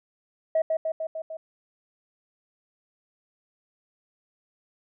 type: tone with echo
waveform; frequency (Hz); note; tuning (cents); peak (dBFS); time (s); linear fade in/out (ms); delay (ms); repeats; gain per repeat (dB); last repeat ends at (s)
sine; 640; D#5; +49; -18; 0.55-0.62; 5; 150; 5; -3; 1.37
effects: tanh soft clip ceiling -16 dBFS